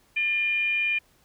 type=tone with frequency modulation; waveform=sine; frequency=2414 Hz; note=D7; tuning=47 cents sharp; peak=-22 dBFS; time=0.16-0.99 s; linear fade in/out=10 ms; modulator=633 Hz; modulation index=0.33; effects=pink hiss -62 dBFS RMS until 1.24 s